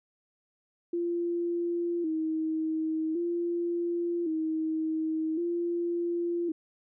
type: tone with vibrato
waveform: sine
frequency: 330.5 Hz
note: E4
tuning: 5 cents sharp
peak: -27 dBFS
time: 0.93-6.52 s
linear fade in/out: 5 ms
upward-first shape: square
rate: 0.45 Hz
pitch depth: 71 cents each way
effects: none